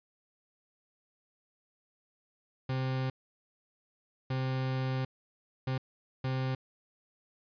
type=tone bursts at uneven times; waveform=40% pulse; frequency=130.81 Hz; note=C3; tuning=in tune; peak=-29 dBFS; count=4; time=2.69-3.1 / 4.3-5.05 / 5.67-5.78 / 6.24-6.55 s; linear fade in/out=5 ms; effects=resampled to 11025 Hz